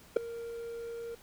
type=tone with ADSR envelope; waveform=triangle; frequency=465.5 Hz; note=A#4; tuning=2 cents flat; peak=-15 dBFS; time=0.16-1.15 s; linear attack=8 ms; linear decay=3 ms; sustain=-21 dB; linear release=6 ms; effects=pink hiss -57 dBFS RMS until 1.22 s